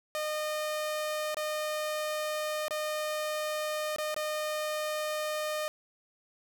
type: tone with dropouts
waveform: sawtooth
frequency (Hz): 611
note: D#5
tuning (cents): -32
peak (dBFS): -27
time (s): 0.15-5.68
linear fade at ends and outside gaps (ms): 0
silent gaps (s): 1.345-1.369 / 2.682-2.708 / 3.961-3.984 / 4.144-4.164
effects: none